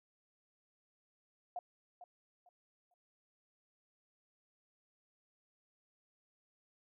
sine tone with echo, 714 Hz, F5, 38 cents sharp, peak -38 dBFS, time 1.56-1.59 s, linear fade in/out 2 ms, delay 450 ms, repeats 3, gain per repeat -12 dB, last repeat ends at 2.94 s, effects none

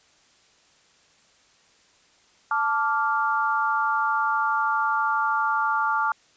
sine chord, D minor, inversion second, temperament equal with one note detuned, 880 / 1164.5 / 1396.9 Hz, A5 / D6 / F6, 0 / -15 / 0 cents, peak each -25 dBFS, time 2.51-6.12 s, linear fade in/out 2 ms, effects white hiss -59 dBFS RMS until 6.36 s + resampled to 16000 Hz

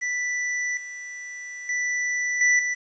square tone with level steps, 1975 Hz, B6, in tune, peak -25 / -35 / -24 / -17 / -24 dBFS, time 0.01-2.75 s, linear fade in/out 20 ms, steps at 0.77 / 1.69 / 2.41 / 2.59 s, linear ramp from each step 2 ms, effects resampled to 16000 Hz + 9-bit

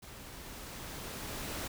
pink noise with level ramp, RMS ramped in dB -50 to -38 dBFS, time 0.02-1.68 s, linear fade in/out 10 ms, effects none

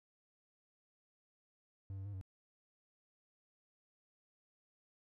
triangle tone with pitch steps, 97.3 / 96.6 / 101.5 / 94.4 Hz, G2 / G2 / G#2 / F#2, -12 / -25 / -39 / +35 cents, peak -40 dBFS, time 1.9-2.212 s, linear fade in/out 0 ms, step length 78 ms, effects none

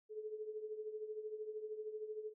sine tone with tremolo, 430 Hz, A4, 40 cents flat, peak -39 dBFS, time 0.09-2.34 s, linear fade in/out 50 ms, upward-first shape triangle, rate 13 Hz, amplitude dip 75%, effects none

